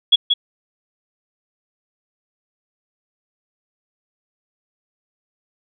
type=tone with echo; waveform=sine; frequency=3355 Hz; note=G#7; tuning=17 cents sharp; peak=-7 dBFS; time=0.12-0.16 s; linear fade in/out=10 ms; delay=180 ms; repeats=1; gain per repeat=-5 dB; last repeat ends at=0.34 s; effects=none